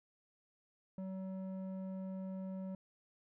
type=tone with low-pass filter; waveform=square; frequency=189.4 Hz; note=F#3; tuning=41 cents sharp; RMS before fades=-43 dBFS; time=0.98-2.75 s; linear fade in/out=2 ms; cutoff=600 Hz; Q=0.97; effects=none